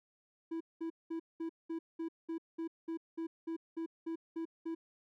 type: tone bursts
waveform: triangle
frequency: 328.5 Hz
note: E4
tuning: 6 cents flat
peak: -34 dBFS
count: 15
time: 0.51-4.75 s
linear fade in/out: 10 ms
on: 96 ms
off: 200 ms
effects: none